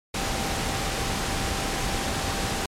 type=tone in noise; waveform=sine; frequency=784 Hz; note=G5; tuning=in tune; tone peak=-36 dBFS; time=0.14-2.66 s; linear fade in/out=5 ms; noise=pink; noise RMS=-27 dBFS; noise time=0.14-2.66 s; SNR=-12 dB; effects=low-pass 9000 Hz 12 dB/octave + MP3 96 kbps